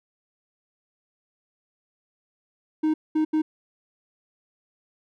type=tone bursts at uneven times; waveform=triangle; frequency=311.1 Hz; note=D#4; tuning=in tune; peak=-17 dBFS; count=3; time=2.83-2.94 / 3.15-3.25 / 3.33-3.42 s; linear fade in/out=10 ms; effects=none